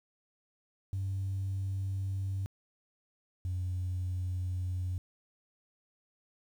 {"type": "tone pair in turn", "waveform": "sine", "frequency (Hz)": [96.6, 91.18], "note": ["G2", "F#2"], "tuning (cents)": [-25, -25], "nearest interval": "minor second", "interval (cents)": 100, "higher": "first", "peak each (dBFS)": [-30, -30], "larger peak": "neither", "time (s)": [[0.93, 2.46], [3.45, 4.98]], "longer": "neither", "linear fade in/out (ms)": 0, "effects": ["tanh soft clip ceiling -28 dBFS", "10-bit"]}